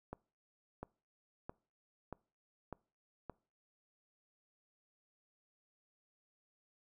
accelerating click train, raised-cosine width 1 ms, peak -29 dBFS, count 6, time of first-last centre 0.13-3.297 s, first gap 700 ms, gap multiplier 0.95, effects noise-tail reverb RT60 0.4 s tail -24 dB re dry

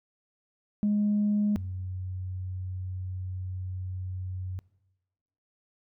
sine tone pair in turn, 207.7 / 92.47 Hz, G#3 / F#2, 0 / -1 cents, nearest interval octave + major second, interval 1401 cents, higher first, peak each -21 / -32 dBFS, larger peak first, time 0.83-1.56 / 1.56-4.59 s, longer second, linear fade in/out 0 ms, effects noise-tail reverb RT60 1.0 s tail -22 dB re dry + tanh soft clip ceiling -19 dBFS

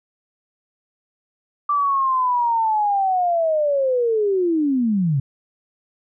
sine linear sweep, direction down, 1174.7 to 128.9 Hz, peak -16 dBFS, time 1.69-5.2 s, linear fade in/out 5 ms, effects none

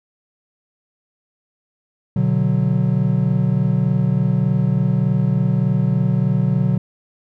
triangle chord, B minor, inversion none, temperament equal, 123.47 / 146.83 / 185 Hz, B2 / D3 / F#3, 0 / 0 / 0 cents, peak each -17 dBFS, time 2.16-6.78 s, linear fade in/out 5 ms, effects none

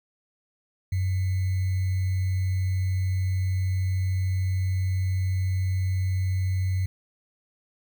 sine tone with sample-and-hold, 93.4 Hz, F#2, 17 cents sharp, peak -22 dBFS, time 0.92-6.86 s, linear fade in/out 5 ms, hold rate 2100 Hz, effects none

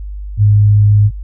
sine tone, 103.83 Hz, G#2, in tune, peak -5 dBFS, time 0.37-1.11 s, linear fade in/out 50 ms, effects added 50 Hz sine -22 dBFS peak until 1.23 s

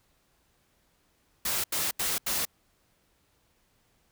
white noise bursts, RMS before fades -29 dBFS, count 4, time 1.45-2.453 s, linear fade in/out 5 ms, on 190 ms, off 81 ms, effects pink hiss -69 dBFS RMS until 4.11 s

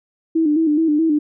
sine tone with vibrato, 311.1 Hz, D#4, in tune, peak -13 dBFS, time 0.35-1.19 s, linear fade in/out 10 ms, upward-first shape square, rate 4.7 Hz, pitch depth 73 cents each way, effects none

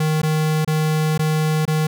square tone with dropouts, 155.56 Hz, D#3, in tune, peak -17 dBFS, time 0-1.87 s, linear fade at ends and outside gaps 5 ms, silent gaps 0.218-0.231 / 0.648-0.675 / 1.178-1.192 / 1.654-1.677 s, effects none

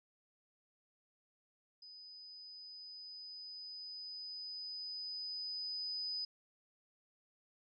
sine tone with level ramp, 4994 Hz, D#8, 6 cents sharp, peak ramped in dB -52 to -37 dBFS, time 1.82-6.25 s, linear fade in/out 5 ms, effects none

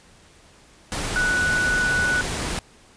sine tone in noise, 1480 Hz, F#6, in tune, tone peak -19 dBFS, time 1.16-2.21 s, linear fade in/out 0 ms, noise pink, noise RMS -27 dBFS, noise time 0.92-2.59 s, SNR +5 dB, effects pink hiss -52 dBFS RMS until 2.96 s + resampled to 22050 Hz

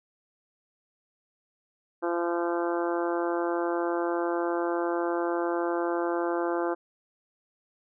harmonic tone, 171.7 Hz, F3, 29 cents flat, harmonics 2 / 3 / 4 / 5 / 6 / 7 / 8 / 9, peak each -28 / -32 / -34 / -36 / -38 / -39 / -40 / -41 dBFS, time 2.02-6.75 s, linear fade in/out 20 ms, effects none

